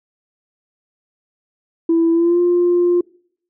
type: tone with pitch glide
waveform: sine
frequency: 331.6 to 351.3 Hz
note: E4 to F4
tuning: +10 to +10 cents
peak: -10 dBFS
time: 1.89-3.01 s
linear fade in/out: 5 ms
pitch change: +100 cents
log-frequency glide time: 2.12-2.4 s
effects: noise-tail reverb RT60 0.6 s tail -25 dB re dry + tanh soft clip ceiling -8 dBFS